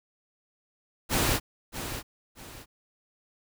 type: noise with echo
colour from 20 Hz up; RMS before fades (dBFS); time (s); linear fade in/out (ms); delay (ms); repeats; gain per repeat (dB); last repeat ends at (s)
pink; -25; 1.09-1.4; 50; 630; 2; -10; 2.66
effects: none